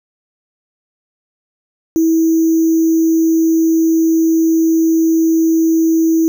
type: tone with sample-and-hold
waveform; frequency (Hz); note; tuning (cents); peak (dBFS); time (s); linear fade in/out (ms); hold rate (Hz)
sine; 325.6; E4; -21; -9; 1.96-6.28; 0; 6300
effects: none